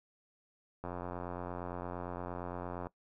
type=click train; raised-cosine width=1 ms; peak=-26 dBFS; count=181; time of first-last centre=0.84-2.869 s; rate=88.7 Hz; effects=noise-tail reverb RT60 0.1 s tail -20 dB re dry